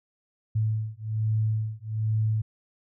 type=beating tone pair; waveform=sine; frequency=108.6 / 109.8 Hz; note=A2 / A2; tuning=-22 / -3 cents; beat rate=1.2 Hz; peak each=-27 dBFS; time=0.55-2.42 s; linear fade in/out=10 ms; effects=none